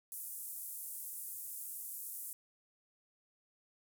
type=band-pass noise; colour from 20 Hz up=white; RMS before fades=-45 dBFS; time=0.12-2.33 s; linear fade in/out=0 ms; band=9100 to 15000 Hz; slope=24 dB/octave; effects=none